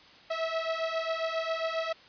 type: beating tone pair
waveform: sawtooth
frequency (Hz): 647 / 654.4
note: E5 / E5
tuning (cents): -32 / -13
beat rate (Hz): 7.4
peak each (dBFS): -29 / -28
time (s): 0.3-1.93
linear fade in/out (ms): 10
effects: white hiss -54 dBFS RMS until 2.08 s + resampled to 11025 Hz